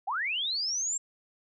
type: linear sweep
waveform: sine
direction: up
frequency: 698.5 to 7560 Hz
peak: -28 dBFS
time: 0.07-0.98 s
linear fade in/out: 10 ms
effects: none